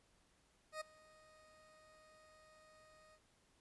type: tone with ADSR envelope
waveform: 20% pulse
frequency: 622.3 Hz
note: D#5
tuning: in tune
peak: -36 dBFS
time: 0.72-3.19 s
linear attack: 88 ms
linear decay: 11 ms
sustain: -23 dB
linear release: 47 ms
effects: pink hiss -74 dBFS RMS until 3.6 s + resampled to 24000 Hz